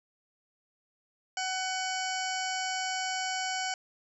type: harmonic tone with a mistuned harmonic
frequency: 750 Hz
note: F#5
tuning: 23 cents sharp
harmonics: 1 / 2 / 3 / 4 / 6 / 7 / 8 / 9 / 10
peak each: -34 / -37 / -39 / -40 / -42 / -42 / -43 / -44 / -44 dBFS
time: 1.37-3.74 s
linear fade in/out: 2 ms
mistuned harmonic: 8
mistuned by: -71 cents
effects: none